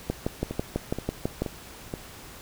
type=two click trains; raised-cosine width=2 ms; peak=-17 / -12 dBFS; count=4 / 9; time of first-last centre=0.51-1.939 / 0.1-1.42 s; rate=2.1 / 6.06 Hz; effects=pink hiss -45 dBFS RMS until 2.41 s